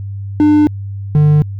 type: tone pair in turn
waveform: triangle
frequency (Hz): 299.8 / 149.9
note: D4 / D3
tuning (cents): +36 / +36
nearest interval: octave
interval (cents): 1200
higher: first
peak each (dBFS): -4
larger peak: neither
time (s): 0.4-0.67 / 1.15-1.42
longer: neither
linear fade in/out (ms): 0
effects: added 99 Hz sine -21 dBFS peak until 1.59 s